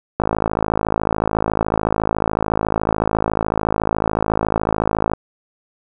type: click train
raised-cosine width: 1 ms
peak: -3 dBFS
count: 267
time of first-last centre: 0.2-5.135 s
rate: 53.9 Hz
effects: none